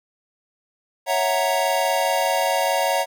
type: chord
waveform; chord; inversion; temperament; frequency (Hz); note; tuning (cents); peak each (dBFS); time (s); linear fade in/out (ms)
square; F# dominant seventh; second; equal; 554.4 / 659.3 / 740 / 932.3; C#5 / E5 / F#5 / A#5; 0 / 0 / 0 / 0; -25; 1.06-3.06; 50
effects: none